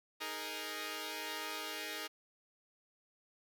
5% pulse chord, D# suspended fourth, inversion none, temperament equal, 311.1 / 415.3 / 466.2 Hz, D#4 / G#4 / A#4, 0 / 0 / 0 cents, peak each -33 dBFS, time 0.2-2.08 s, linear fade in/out 20 ms, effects none

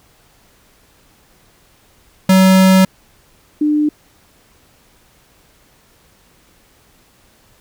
square / sine tone pair in turn, 188.8 / 299.7 Hz, F#3 / D4, +35 / +35 cents, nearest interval minor sixth, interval 800 cents, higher second, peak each -7 / -11 dBFS, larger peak first, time 2.29-2.85 / 3.61-3.89 s, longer first, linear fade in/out 5 ms, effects pink hiss -52 dBFS RMS until 7.6 s

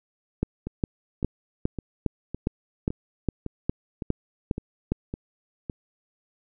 two click trains, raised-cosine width 3 ms, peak -18 / -10 dBFS, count 10 / 12, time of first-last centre 0.67-5.698 / 0.43-4.92 s, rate 1.79 / 2.45 Hz, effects none

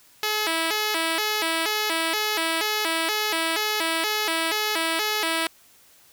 5% pulse tone with vibrato, 373.1 Hz, F#4, 14 cents sharp, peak -11 dBFS, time 0.23-5.47 s, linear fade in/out 2 ms, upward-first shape square, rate 2.1 Hz, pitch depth 230 cents each way, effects white hiss -55 dBFS RMS until 6.12 s

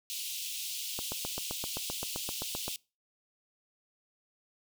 pink high-pass noise, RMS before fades -38 dBFS, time 0.1-2.76 s, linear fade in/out 0 ms, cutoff 2700 Hz, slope 48 dB/octave
click train, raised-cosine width 1 ms, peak -23 dBFS, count 14, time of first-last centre 0.99-2.681 s, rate 7.69 Hz
effects noise-tail reverb RT60 0.3 s tail -24 dB re dry

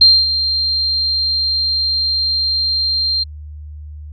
sine tone with ADSR envelope, 4176 Hz, C8, 4 cents flat, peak -3 dBFS, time 0.01-3.24 s, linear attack 6 ms, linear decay 240 ms, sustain -11 dB, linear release 14 ms, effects added 75 Hz sine -29 dBFS peak until 4.12 s

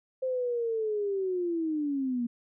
sine linear sweep, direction down, 524 to 233.1 Hz, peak -27 dBFS, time 0.22-2.27 s, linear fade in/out 10 ms, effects none

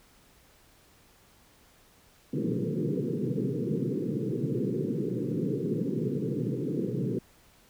pink band-pass noise, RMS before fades -30 dBFS, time 2.33-7.19 s, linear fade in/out 5 ms, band 120 to 480 Hz, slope 96 dB/octave, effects pink hiss -60 dBFS RMS until 7.69 s

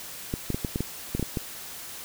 clicks, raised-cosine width 3 ms, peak -14 dBFS, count 10, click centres 0.339 / 0.503 / 0.545 / 0.648 / 0.759 / 0.806 / 1.15 / 1.196 / 1.227 / 1.372 s, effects white hiss -40 dBFS RMS until 2.04 s

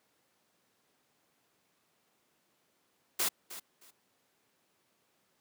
white noise with echo, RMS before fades -30 dBFS, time 3.19-3.29 s, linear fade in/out 10 ms, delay 310 ms, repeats 2, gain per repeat -14 dB, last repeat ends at 3.91 s, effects pink hiss -73 dBFS RMS until 5.4 s + high-pass 200 Hz 12 dB/octave

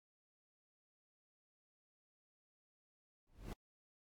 brown noise with exponential growth, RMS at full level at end -38 dBFS, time 3.27-3.53 s, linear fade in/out 1 ms, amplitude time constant 56 ms, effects AAC 64 kbps

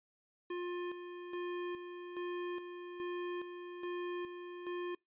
square tone with tremolo, 353.6 Hz, F4, 22 cents sharp, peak -38 dBFS, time 0.5-4.95 s, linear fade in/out 5 ms, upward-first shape square, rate 1.2 Hz, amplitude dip 55%, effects noise-tail reverb RT60 0.2 s tail -26 dB re dry + resampled to 8000 Hz

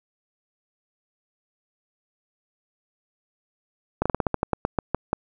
slowing click train, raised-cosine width 1 ms, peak -7 dBFS, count 13, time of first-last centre 4.02-5.131 s, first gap 36 ms, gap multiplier 1.16, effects none

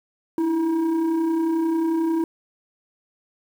sine tone with frequency modulation, 328.1 Hz, E4, 8 cents flat, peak -17 dBFS, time 0.38-2.24 s, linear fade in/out 2 ms, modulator 625 Hz, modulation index 0.38, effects tanh soft clip ceiling -17 dBFS + 8-bit

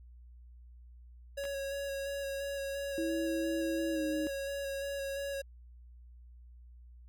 square tone with vibrato, 554.4 Hz, C#5, in tune, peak -36 dBFS, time 1.37-5.42 s, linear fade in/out 10 ms, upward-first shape square, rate 2.9 Hz, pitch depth 14 cents each way
clicks, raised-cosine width 0.3 ms, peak -31 dBFS, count 2, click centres 1.439 / 1.453 s
sine tone with pitch glide, 327.7 to 310.2 Hz, E4 to D#4, -10 to -5 cents, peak -32 dBFS, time 2.98-4.27 s, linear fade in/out 0 ms, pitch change -95 cents, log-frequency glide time 3.9-4.03 s
effects added 60 Hz sine -51 dBFS peak until 7.08 s

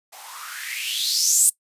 violet noise with band-pass filter sweep, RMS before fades -23 dBFS, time 0.12-1.5 s, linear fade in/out 10 ms, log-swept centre 680 to 9000 Hz, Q 5.8, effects noise-tail reverb RT60 0.1 s tail -21 dB re dry + resampled to 32000 Hz

